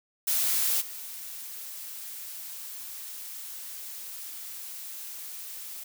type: noise with level steps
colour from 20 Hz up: blue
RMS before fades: -26 / -40 dBFS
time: 0.27-5.84 s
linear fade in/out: 10 ms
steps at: 0.8 s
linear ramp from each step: 20 ms
effects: none